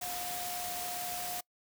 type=tone in noise; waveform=sine; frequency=714 Hz; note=F5; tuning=38 cents sharp; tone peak=-40 dBFS; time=0.01-1.41 s; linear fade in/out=10 ms; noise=white; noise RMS=-39 dBFS; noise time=0.01-1.41 s; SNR=-4 dB; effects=noise-tail reverb RT60 0.1 s tail -25 dB re dry